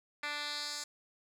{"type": "tone with band-pass filter sweep", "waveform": "10% pulse", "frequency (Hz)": 293.7, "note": "D4", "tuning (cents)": 0, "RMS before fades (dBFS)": -39, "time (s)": [0.23, 0.84], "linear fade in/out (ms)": 5, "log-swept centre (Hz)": [2500, 6400], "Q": 2, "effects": []}